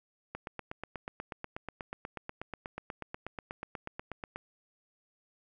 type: click train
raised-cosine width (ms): 0.5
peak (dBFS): -23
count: 34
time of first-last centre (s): 0.35-4.36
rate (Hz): 8.23
effects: none